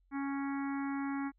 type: harmonic tone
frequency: 277.2 Hz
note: C#4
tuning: in tune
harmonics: 1 / 3 / 4 / 5 / 6 / 7 / 8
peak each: -34 / -44 / -46 / -48 / -50 / -51 / -52 dBFS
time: 0.11-1.32 s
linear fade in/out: 50 ms
effects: added 45 Hz sine -67 dBFS peak until 1.38 s